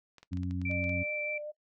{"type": "clicks", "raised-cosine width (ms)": 0.2, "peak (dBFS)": -34, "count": 10, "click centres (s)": [0.183, 0.23, 0.332, 0.372, 0.433, 0.51, 0.616, 0.713, 0.841, 0.894]}
{"type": "harmonic tone", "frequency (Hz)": 90.4, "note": "F#2", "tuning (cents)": -40, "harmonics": [1, 2, 3], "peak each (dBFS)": [-34, -37, -37], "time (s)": [0.31, 1.04], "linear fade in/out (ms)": 20}
{"type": "tone", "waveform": "sine", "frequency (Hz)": 2340, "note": "D7", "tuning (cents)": -7, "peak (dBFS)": -34, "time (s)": [0.65, 1.38], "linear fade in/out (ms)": 5}
{"type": "tone with vibrato", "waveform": "sine", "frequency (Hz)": 600, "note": "D5", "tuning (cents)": 37, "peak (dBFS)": -37, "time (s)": [0.69, 1.52], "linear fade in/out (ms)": 20, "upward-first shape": "sine", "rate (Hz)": 5.2, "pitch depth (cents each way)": 16}
{"effects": ["noise-tail reverb RT60 0.1 s tail -18 dB re dry"]}